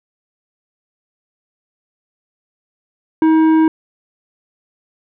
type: tone with tanh clipping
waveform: sine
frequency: 318.2 Hz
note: D#4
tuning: 39 cents sharp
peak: -10 dBFS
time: 3.22-3.68 s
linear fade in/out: 2 ms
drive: 10 dB
effects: none